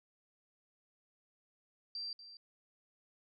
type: tone with echo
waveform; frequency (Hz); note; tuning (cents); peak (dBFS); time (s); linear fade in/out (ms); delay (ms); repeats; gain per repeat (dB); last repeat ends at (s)
sine; 4705; D8; +2; -39; 1.95-2.13; 2; 240; 1; -12; 2.37
effects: none